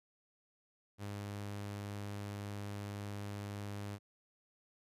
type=tone; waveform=sawtooth; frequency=101.8 Hz; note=G#2; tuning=34 cents flat; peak=-37 dBFS; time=0.98-3.99 s; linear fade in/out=50 ms; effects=resampled to 32000 Hz